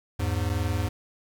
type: tone pair together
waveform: square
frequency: 81.75 / 103 Hz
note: E2 / G#2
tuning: -14 / -14 cents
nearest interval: major third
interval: 400 cents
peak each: -28 dBFS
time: 0.19-0.89 s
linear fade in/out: 10 ms
effects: 9-bit